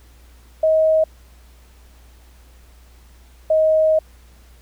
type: tone pair in turn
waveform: sine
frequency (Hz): 633 / 629.4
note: D#5 / D#5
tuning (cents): +30 / +20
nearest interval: unison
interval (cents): 10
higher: first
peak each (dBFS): -12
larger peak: neither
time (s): 0.63-1.04 / 3.5-3.99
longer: second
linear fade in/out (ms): 5
effects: added 60 Hz sine -45 dBFS peak until 4.61 s + pink hiss -54 dBFS RMS until 4.61 s